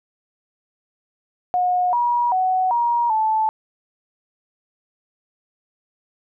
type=tone with pitch steps; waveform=sine; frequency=723 / 960 / 745 / 948 / 874 Hz; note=F#5 / B5 / F#5 / A#5 / A5; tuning=-40 / -49 / +12 / +29 / -12 cents; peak=-16 dBFS; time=1.54-3.49 s; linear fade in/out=0 ms; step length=390 ms; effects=none